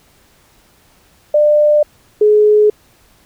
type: tone pair in turn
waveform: sine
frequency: 597 / 422.1 Hz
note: D5 / G#4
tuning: +28 / +28 cents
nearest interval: tritone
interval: 600 cents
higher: first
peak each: -7 / -6 dBFS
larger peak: second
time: 1.34-1.83 / 2.21-2.7 s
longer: neither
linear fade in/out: 5 ms
effects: pink hiss -51 dBFS RMS until 3.25 s